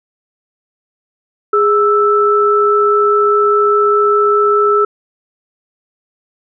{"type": "tone pair together", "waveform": "sine", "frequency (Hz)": [413.6, 1318.5], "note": ["G#4", "E6"], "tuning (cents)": [-7, 0], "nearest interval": "octave + minor sixth", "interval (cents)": 2007, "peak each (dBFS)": -11, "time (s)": [1.53, 4.85], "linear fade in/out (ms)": 5, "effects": []}